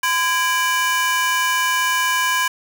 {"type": "ring-modulated tone", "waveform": "30% pulse", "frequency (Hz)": 1331, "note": "E6", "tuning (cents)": 16, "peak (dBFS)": -11, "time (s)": [0.03, 2.48], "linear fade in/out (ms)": 5, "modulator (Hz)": 311, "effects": ["8-bit"]}